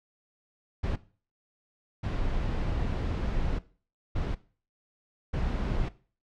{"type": "noise bursts at uneven times", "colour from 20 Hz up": "brown", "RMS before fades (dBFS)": -29, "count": 4, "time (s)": [[0.83, 0.96], [2.03, 3.59], [4.15, 4.35], [5.33, 5.89]], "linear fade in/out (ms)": 10, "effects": ["noise-tail reverb RT60 0.4 s tail -18 dB re dry", "low-pass 4000 Hz 12 dB/octave"]}